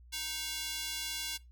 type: tone with high-pass filter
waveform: square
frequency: 311.1 Hz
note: D#4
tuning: in tune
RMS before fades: -38 dBFS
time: 0.12-1.38 s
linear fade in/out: 20 ms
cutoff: 3200 Hz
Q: 1.1
effects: noise-tail reverb RT60 0.2 s tail -20 dB re dry + added 60 Hz sine -53 dBFS peak until 1.51 s